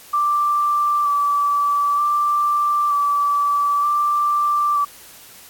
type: tone with vibrato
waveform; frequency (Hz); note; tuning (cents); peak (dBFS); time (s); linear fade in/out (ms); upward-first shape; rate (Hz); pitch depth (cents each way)
sine; 1166; D6; -13; -15; 0.13-4.85; 10; square; 0.54; 16
effects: white hiss -43 dBFS RMS until 5.49 s + AAC 64 kbps